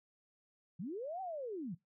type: linear two-way sweep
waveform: sine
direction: up then down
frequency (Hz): 146.83 to 780 to 146.83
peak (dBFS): -39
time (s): 0.79-1.75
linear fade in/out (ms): 10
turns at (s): 1.21
effects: noise-tail reverb RT60 0.2 s tail -23 dB re dry